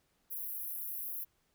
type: high-pass noise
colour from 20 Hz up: pink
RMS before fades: -40 dBFS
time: 0.3-1.25 s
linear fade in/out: 20 ms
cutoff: 11000 Hz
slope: 96 dB/octave
effects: pink hiss -75 dBFS RMS until 1.54 s